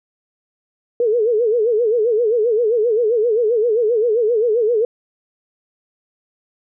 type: tone with vibrato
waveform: sine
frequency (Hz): 453.6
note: A#4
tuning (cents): -47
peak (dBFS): -13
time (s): 1-4.85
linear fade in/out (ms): 2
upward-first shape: sine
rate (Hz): 7.6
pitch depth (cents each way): 140
effects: none